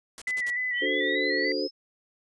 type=noise bursts; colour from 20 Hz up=white; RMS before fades=-40 dBFS; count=4; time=0.18-0.501 s; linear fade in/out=0 ms; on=36 ms; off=59 ms
type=tone with vibrato; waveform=sine; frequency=1975.5 Hz; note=B6; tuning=in tune; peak=-26 dBFS; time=0.27-1.52 s; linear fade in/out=2 ms; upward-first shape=square; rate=3.4 Hz; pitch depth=28 cents each way
type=exponential sweep; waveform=sine; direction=up; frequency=2960 to 5274 Hz; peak=-33 dBFS; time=0.73-1.71 s; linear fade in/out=50 ms
type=chord; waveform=sine; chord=D dominant seventh; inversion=none; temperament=equal; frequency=293.7 / 370 / 440 / 523.3 Hz; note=D4 / F#4 / A4 / C5; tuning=0 / 0 / 0 / 0 cents; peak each=-32 dBFS; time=0.81-1.68 s; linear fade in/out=20 ms
effects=resampled to 22050 Hz